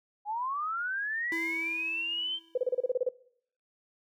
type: linear sweep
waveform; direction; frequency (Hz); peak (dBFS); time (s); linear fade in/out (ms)
sine; up; 808 to 3146; -30; 0.25-2.4; 50
type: tone with exponential decay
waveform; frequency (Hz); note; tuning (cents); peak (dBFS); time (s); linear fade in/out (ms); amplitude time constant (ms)
square; 329.6; E4; 0; -34; 1.32-2.93; 1; 350
type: tone bursts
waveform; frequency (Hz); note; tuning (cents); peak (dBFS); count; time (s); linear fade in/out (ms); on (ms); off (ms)
sine; 503; B4; +32; -24; 10; 2.55-3.09; 5; 27; 30
effects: noise-tail reverb RT60 0.6 s tail -21 dB re dry